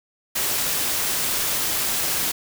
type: noise with amplitude modulation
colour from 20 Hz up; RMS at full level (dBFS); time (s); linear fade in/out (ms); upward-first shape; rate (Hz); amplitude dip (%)
white; -22; 0.35-2.32; 10; sine; 257; 30
effects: none